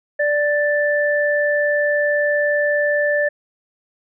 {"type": "tone pair together", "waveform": "sine", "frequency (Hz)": [587.3, 1762.6], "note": ["D5", "A6"], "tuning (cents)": [0, 3], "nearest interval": "octave + perfect fifth", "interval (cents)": 1903, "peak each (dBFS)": [-17, -19], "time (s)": [0.19, 3.29], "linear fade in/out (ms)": 10, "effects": []}